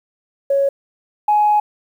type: tone pair in turn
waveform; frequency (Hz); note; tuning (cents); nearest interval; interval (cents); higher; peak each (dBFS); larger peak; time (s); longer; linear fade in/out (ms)
sine; 554.4 / 839.1; C#5 / G#5; 0 / +18; perfect fifth; 718; second; -12 / -10; second; 0.5-0.69 / 1.28-1.6; second; 5
effects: tanh soft clip ceiling -6 dBFS + 8-bit